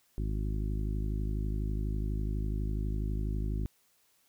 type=harmonic tone; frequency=52.1 Hz; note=G#1; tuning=6 cents sharp; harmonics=1 / 2 / 3 / 4 / 5 / 6 / 7; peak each=-31 / -37 / -41 / -43 / -45 / -47 / -48 dBFS; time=0.18-3.66 s; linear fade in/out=0 ms; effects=white hiss -69 dBFS RMS until 4.28 s